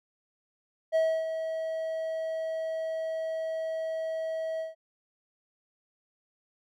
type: tone with ADSR envelope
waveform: triangle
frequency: 644 Hz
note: E5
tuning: 41 cents flat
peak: -19 dBFS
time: 0.92-4.75 s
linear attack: 34 ms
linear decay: 290 ms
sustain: -9 dB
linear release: 150 ms
effects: none

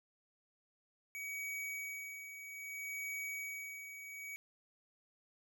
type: tone with tremolo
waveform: square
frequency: 2263 Hz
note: C#7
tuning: 35 cents sharp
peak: -40 dBFS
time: 1.15-4.36 s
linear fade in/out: 0 ms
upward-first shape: sine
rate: 0.62 Hz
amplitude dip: 60%
effects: none

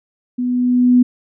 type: tone with level ramp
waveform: sine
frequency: 247.7 Hz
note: B3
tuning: 5 cents sharp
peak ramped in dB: -17 to -6 dBFS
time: 0.38-1.03 s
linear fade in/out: 10 ms
effects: none

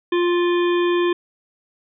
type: harmonic tone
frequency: 350 Hz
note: F4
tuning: 4 cents sharp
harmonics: 1 / 3 / 5 / 7 / 9 / 10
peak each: -16 / -26 / -30 / -33 / -35 / -36 dBFS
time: 0.12-1.13 s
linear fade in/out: 5 ms
effects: none

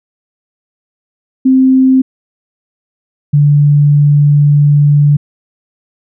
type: tone pair in turn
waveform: sine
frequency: 261.6 / 145.76 Hz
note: C4 / D3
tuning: 0 / -13 cents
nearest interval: minor seventh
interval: 1013 cents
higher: first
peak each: -4 dBFS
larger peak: neither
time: 1.45-2.02 / 3.33-5.17 s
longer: second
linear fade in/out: 10 ms
effects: none

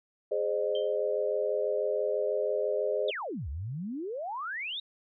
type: chord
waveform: sine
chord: Ab major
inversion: none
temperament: equal with one note detuned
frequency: 415.3 / 523.3 / 609.4 Hz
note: Ab4 / C5 / Eb5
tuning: 0 / 0 / -36 cents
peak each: -31 dBFS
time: 0.31-3.11 s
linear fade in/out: 10 ms
type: tone with exponential decay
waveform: sine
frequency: 3136 Hz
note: G7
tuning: in tune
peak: -35 dBFS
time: 0.75-0.96 s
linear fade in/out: 2 ms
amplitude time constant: 44 ms
type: exponential two-way sweep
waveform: sine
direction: down then up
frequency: 3858 to 65 to 3858 Hz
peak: -33 dBFS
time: 3.08-4.8 s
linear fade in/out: 5 ms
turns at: 3.49 s
effects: none

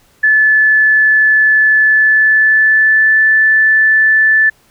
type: tone with pitch glide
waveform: sine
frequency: 1734 to 1752.1 Hz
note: A6 to A6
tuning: -26 to -8 cents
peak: -6 dBFS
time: 0.23-4.5 s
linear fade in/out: 10 ms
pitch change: +18 cents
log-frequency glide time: 1.82-3.2 s
effects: pink hiss -51 dBFS RMS until 4.7 s

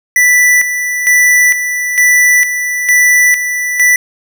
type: tone with tremolo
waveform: square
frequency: 1975.5 Hz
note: B6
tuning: in tune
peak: -6 dBFS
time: 0.16-3.96 s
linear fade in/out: 2 ms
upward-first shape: square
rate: 1.1 Hz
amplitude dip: 60%
effects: none

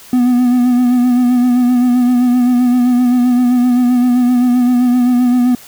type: tone with vibrato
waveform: triangle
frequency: 246.9 Hz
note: B3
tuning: in tune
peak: -6 dBFS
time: 0.13-5.55 s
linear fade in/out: 2 ms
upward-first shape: sine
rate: 7.7 Hz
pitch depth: 35 cents each way
effects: white hiss -38 dBFS RMS until 5.67 s

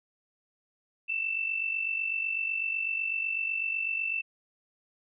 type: tone pair together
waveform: sine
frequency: 2652 / 2700 Hz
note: E7 / E7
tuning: +10 / +41 cents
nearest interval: unison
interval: 31 cents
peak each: -29 / -35 dBFS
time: 1.08-4.22 s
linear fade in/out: 20 ms
effects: none

